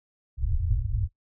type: low-pass noise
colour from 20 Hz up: pink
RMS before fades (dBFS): -26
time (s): 0.37-1.09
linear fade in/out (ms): 50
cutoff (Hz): 120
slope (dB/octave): 96
effects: noise-tail reverb RT60 0.1 s tail -17 dB re dry